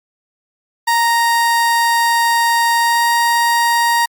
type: tone with pitch glide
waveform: 30% pulse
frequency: 932.3 to 937.7 Hz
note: A#5 to A#5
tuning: 0 to +10 cents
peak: -9 dBFS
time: 0.87-4.06 s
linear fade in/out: 10 ms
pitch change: +10 cents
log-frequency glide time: 2.78-3.06 s
effects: Opus 48 kbps